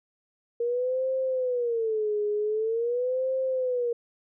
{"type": "tone with vibrato", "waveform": "sine", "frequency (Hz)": 467.6, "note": "A#4", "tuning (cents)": 5, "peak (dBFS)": -24, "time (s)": [0.6, 3.93], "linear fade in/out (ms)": 5, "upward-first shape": "sine", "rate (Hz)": 0.45, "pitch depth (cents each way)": 200, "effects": []}